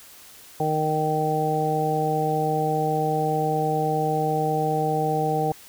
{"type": "harmonic tone", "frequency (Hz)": 154.9, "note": "D#3", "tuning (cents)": -7, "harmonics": [1, 2, 3, 4, 5], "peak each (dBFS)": [-27, -31, -26, -32, -24], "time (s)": [0.6, 5.52], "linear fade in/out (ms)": 2, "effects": ["white hiss -47 dBFS RMS until 5.68 s"]}